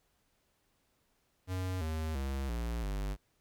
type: tone with pitch steps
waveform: square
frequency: 92.5 / 79.14 / 67.71 / 57.94 / 49.57 Hz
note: F#2 / D#2 / C#2 / A#1 / G1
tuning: 0 / +30 / -40 / -10 / +20 cents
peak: -34 dBFS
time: 1.47-3.17 s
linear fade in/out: 50 ms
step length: 340 ms
effects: pink hiss -75 dBFS RMS until 3.4 s